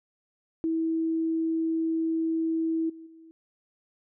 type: tone with level steps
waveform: sine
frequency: 324.9 Hz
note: E4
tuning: 25 cents flat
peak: -24 / -42 / -48 dBFS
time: 0.64-3.31 s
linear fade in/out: 0 ms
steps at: 2.89 / 3.06 s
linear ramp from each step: 10 ms
effects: none